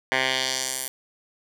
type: tone with band-pass filter sweep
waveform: 10% pulse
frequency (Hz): 130.81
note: C3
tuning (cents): 0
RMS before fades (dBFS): -26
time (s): 0.12-0.88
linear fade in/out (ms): 0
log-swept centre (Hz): 1900 to 12000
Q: 1.4
effects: none